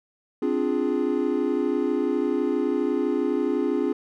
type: chord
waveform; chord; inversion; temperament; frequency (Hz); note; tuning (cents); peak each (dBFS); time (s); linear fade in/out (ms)
triangle; D half-diminished seventh; third; equal; 261.6 / 293.7 / 349.2 / 415.3; C4 / D4 / F4 / Ab4; 0 / 0 / 0 / 0; -25; 0.42-3.93; 5
effects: none